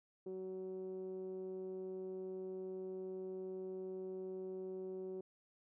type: tone with low-pass filter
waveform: 10% pulse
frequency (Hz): 187.5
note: F#3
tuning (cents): +23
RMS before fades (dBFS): -45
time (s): 0.26-5.21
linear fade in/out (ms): 5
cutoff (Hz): 380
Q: 4.1
effects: none